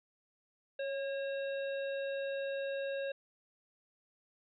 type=harmonic tone with a mistuned harmonic; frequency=542 Hz; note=C#5; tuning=39 cents flat; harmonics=1 / 3 / 5 / 7; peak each=-35 / -45 / -49 / -52 dBFS; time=0.79-3.12 s; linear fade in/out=5 ms; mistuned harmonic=1; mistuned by=+28 cents; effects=none